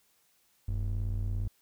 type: ring-modulated tone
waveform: triangle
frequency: 69 Hz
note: C#2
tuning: 7 cents flat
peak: -24 dBFS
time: 0.68-1.48 s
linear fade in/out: 5 ms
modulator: 28.8 Hz
effects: white hiss -69 dBFS RMS until 1.61 s